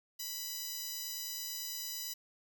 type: tone with high-pass filter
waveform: 10% pulse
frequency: 989 Hz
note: B5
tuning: 2 cents sharp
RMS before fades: -41 dBFS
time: 0.19-2.14 s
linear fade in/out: 10 ms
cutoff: 6100 Hz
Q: 0.62
effects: none